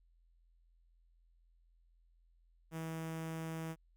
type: tone with notch filter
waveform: sawtooth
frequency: 161.9 Hz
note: E3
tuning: 31 cents flat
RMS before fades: -42 dBFS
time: 2.71-3.76 s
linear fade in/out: 50 ms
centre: 4200 Hz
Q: 1.8
effects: added 42 Hz sine -66 dBFS peak until 3.96 s